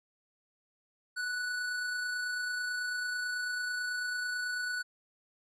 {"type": "tone with amplitude modulation", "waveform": "square", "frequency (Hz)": 1480, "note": "F#6", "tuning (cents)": 0, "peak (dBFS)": -32, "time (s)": [1.16, 4.83], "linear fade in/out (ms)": 20, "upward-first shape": "sine", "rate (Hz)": 29.1, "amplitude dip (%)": 25, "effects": ["low-pass 9000 Hz 12 dB/octave"]}